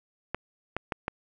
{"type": "clicks", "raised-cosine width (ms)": 0.5, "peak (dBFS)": -14, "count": 4, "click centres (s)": [0.346, 0.766, 0.922, 1.081], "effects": []}